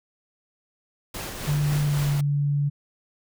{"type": "noise with tremolo", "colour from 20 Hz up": "pink", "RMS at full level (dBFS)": -32, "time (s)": [1.14, 2.21], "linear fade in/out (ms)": 5, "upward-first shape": "sine", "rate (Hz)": 3.7, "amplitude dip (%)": 35}
{"type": "tone with pitch glide", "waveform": "sine", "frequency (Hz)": [146.83, 143.73], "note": ["D3", "D3"], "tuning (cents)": [0, -37], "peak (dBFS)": -20, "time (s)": [1.47, 2.7], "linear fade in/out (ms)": 20, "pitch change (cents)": -37, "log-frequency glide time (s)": [1.8, 2.02]}
{"effects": []}